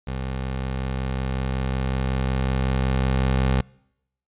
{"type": "tone with level ramp", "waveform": "20% pulse", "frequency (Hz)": 65.41, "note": "C2", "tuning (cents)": 0, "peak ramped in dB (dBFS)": [-22, -13], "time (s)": [0.07, 3.61], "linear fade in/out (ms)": 5, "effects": ["noise-tail reverb RT60 0.8 s tail -26 dB re dry", "resampled to 8000 Hz"]}